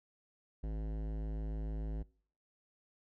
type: tone with hard clipping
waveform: sine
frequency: 53.4 Hz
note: G#1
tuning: 49 cents sharp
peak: -38 dBFS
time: 0.63-2.03 s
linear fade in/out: 10 ms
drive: 17 dB
effects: noise-tail reverb RT60 0.5 s tail -23 dB re dry